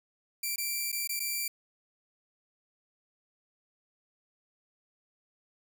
5% pulse tone with dropouts, 2349 Hz, D7, in tune, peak -21 dBFS, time 0.43-1.48 s, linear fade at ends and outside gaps 5 ms, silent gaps 0.56-0.58 / 0.918-0.926 / 1.075-1.092 / 1.195-1.201 s, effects none

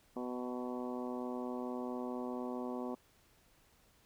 harmonic tone with a mistuned harmonic, 124.4 Hz, B2, 13 cents sharp, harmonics 2 / 3 / 4 / 5 / 6 / 7 / 8 / 9, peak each -40 / -44 / -46 / -48 / -50 / -51 / -52 / -53 dBFS, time 0.16-2.95 s, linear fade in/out 5 ms, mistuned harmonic 7, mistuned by +15 cents, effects pink hiss -68 dBFS RMS until 4.05 s

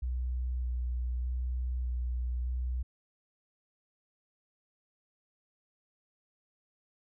sine tone with vibrato, 61.74 Hz, B1, in tune, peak -30 dBFS, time 0.02-2.83 s, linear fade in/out 10 ms, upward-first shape square, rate 0.82 Hz, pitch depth 14 cents each way, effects none

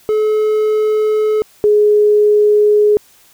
triangle / sine tone pair in turn, 429.3 / 418.8 Hz, A4 / G#4, -43 / +15 cents, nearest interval unison, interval 42 cents, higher first, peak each -9 / -7 dBFS, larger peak second, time 0.09-1.42 / 1.64-2.97 s, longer neither, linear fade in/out 0 ms, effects white hiss -48 dBFS RMS until 3.33 s

